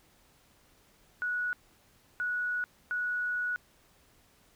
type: tone bursts at uneven times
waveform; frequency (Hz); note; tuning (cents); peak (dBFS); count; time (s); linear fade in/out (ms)
sine; 1466; F#6; -16; -29; 3; 1.22-1.53 / 2.2-2.64 / 2.91-3.56; 0
effects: pink hiss -64 dBFS RMS until 4.55 s